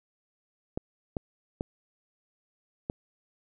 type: clicks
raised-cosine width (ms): 2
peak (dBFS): -17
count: 4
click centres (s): 0.775 / 1.168 / 1.609 / 2.899
effects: none